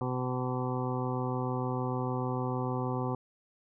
harmonic tone with a mistuned harmonic, 126.6 Hz, B2, 43 cents sharp, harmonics 1 / 2 / 3 / 4 / 6 / 7 / 8 / 9, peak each -33 / -36 / -38 / -39 / -41 / -41 / -42 / -43 dBFS, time 0.01-3.15 s, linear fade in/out 2 ms, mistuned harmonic 9, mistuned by +16 cents, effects none

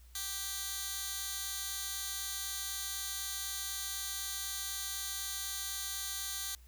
15% pulse tone with high-pass filter, 392 Hz, G4, in tune, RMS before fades -39 dBFS, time 0.15-6.55 s, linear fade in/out 2 ms, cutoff 4300 Hz, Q 0.6, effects added 60 Hz sine -54 dBFS peak until 6.67 s + white hiss -66 dBFS RMS until 6.67 s

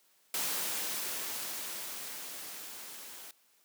white noise with level ramp, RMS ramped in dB -33 to -48 dBFS, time 0.34-3.31 s, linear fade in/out 2 ms, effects white hiss -68 dBFS RMS until 3.64 s + high-pass 200 Hz 12 dB/octave

